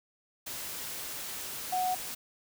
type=tone in noise; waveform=sine; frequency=736 Hz; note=F#5; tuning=9 cents flat; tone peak=-27 dBFS; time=1.72-1.95 s; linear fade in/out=10 ms; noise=white; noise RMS=-39 dBFS; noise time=0.46-2.15 s; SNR=+9 dB; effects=none